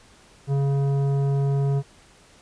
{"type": "tone with tanh clipping", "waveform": "triangle", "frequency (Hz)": 139.1, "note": "C#3", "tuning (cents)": 6, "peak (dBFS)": -21, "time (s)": [0.47, 1.83], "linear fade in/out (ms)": 50, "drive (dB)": 16, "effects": ["pink hiss -53 dBFS RMS until 2.41 s", "resampled to 22050 Hz"]}